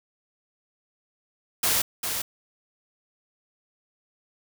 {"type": "noise with echo", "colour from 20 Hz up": "white", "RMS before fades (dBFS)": -23, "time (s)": [1.63, 1.82], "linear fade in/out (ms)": 5, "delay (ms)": 400, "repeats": 1, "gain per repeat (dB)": -6, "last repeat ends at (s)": 2.22, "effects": []}